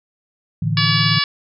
sine chord, A suspended fourth, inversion none, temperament equal with one note detuned, 110.83 / 146.83 / 164.81 Hz, A2 / D3 / E3, +13 / 0 / 0 cents, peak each -21 dBFS, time 0.62-1.19 s, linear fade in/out 5 ms
harmonic tone, 572 Hz, D5, 46 cents flat, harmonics 2 / 3 / 4 / 5 / 6 / 7 / 8 / 9, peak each -24 / -24 / -24 / -24 / -24 / -24 / -24 / -24 dBFS, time 0.77-1.24 s, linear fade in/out 2 ms
effects none

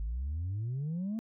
sine exponential sweep, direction up, 50.1 to 229.6 Hz, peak -30 dBFS, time 0-1.19 s, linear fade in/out 0 ms, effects tanh soft clip ceiling -30 dBFS

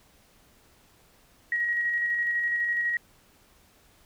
sine tone with tremolo, 1899 Hz, A#6, 32 cents sharp, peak -23 dBFS, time 1.52-2.97 s, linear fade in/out 2 ms, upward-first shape square, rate 12 Hz, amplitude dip 25%, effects pink hiss -60 dBFS RMS until 4.05 s

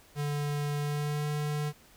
square tone with pitch glide, 146 to 148.64 Hz, D3 to D3, -10 to +21 cents, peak -30 dBFS, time 0.15-1.73 s, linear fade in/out 50 ms, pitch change +31 cents, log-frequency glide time 0.78-1.26 s, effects pink hiss -58 dBFS RMS until 1.96 s

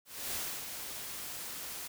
white noise with ADSR envelope, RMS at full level -36 dBFS, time 0.05-1.88 s, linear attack 290 ms, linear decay 280 ms, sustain -6 dB, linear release 12 ms, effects none

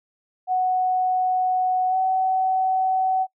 sine tone with pitch glide, 740 to 754.2 Hz, F#5 to F#5, 0 to +33 cents, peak -18 dBFS, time 0.47-3.27 s, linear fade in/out 50 ms, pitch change +33 cents, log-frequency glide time 1.89-1.96 s, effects noise-tail reverb RT60 0.1 s tail -24 dB re dry

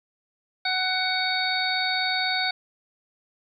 harmonic tone, 746 Hz, F#5, 14 cents sharp, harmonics 1 / 2 / 3 / 5 / 6, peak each -29 / -29 / -29 / -29 / -29 dBFS, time 0.65-2.51 s, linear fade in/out 5 ms, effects 10-bit

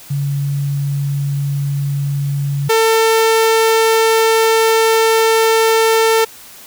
sine / sawtooth tone pair in turn, 141.1 / 448 Hz, C#3 / A4, +31 / +31 cents, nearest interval octave + minor sixth, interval 2000 cents, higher second, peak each -15 / -6 dBFS, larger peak second, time 0.1-2.69 / 2.69-6.25 s, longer second, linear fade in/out 10 ms, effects white hiss -38 dBFS RMS until 6.66 s

